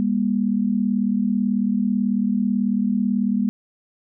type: tone pair together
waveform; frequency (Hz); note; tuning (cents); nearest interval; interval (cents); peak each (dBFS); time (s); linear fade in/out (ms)
sine; 201.9 / 240.1; G#3 / B3; -49 / -49; minor third; 300; -20 / -21; 0-3.49; 0
effects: none